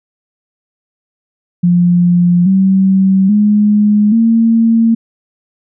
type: tone with pitch steps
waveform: sine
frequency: 175.6 / 191.49 / 208.8 / 227.7 Hz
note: F3 / G3 / G#3 / A#3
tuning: +10 / -40 / +10 / -40 cents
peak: -6 dBFS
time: 1.63-4.95 s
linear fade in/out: 10 ms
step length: 830 ms
effects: none